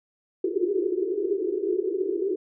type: band-pass noise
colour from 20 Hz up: white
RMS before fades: -26 dBFS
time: 0.44-2.36 s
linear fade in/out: 5 ms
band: 340 to 420 Hz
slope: 96 dB/octave
effects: none